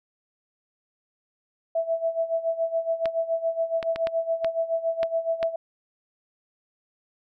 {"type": "tone with tremolo", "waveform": "sine", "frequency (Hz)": 659.3, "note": "E5", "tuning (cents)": 0, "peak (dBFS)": -20, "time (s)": [1.75, 5.56], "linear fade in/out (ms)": 5, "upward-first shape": "sine", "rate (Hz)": 7.1, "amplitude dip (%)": 80}
{"type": "clicks", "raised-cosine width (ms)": 0.3, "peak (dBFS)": -15, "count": 7, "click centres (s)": [3.057, 3.828, 3.96, 4.071, 4.446, 5.031, 5.429]}
{"effects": []}